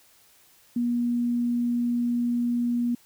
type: tone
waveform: sine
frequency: 239.9 Hz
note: A#3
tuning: 50 cents sharp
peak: -22 dBFS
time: 0.76-2.95 s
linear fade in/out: 5 ms
effects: white hiss -58 dBFS RMS until 3.05 s